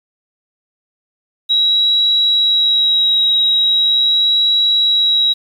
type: tone with vibrato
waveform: sine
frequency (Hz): 3857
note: B7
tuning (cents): -42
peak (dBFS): -10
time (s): 1.49-5.34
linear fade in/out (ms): 20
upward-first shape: sine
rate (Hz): 0.4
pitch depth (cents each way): 12
effects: 7-bit